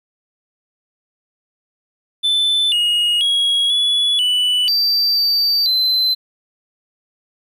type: tone with pitch steps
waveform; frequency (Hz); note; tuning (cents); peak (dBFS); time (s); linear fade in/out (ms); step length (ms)
triangle; 3520 / 2877 / 3313 / 3409 / 2971 / 4666 / 4632 / 4062; A7 / F#7 / G#7 / G#7 / F#7 / D8 / D8 / B7; 0 / -49 / -5 / +45 / +6 / -12 / -25 / +48; -12; 2.23-6.15; 20; 490
effects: 9-bit